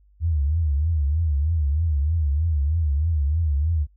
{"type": "tone with vibrato", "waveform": "sine", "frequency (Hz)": 76.5, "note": "D#2", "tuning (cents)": -29, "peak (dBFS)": -18, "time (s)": [0.2, 3.87], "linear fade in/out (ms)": 50, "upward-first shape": "triangle", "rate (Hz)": 3.2, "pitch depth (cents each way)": 200, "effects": ["added 50 Hz sine -53 dBFS peak until 3.96 s"]}